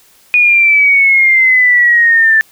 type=exponential sweep; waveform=sine; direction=down; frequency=2468 to 1760 Hz; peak=-5 dBFS; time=0.34-2.41 s; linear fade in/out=0 ms; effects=white hiss -47 dBFS RMS until 2.51 s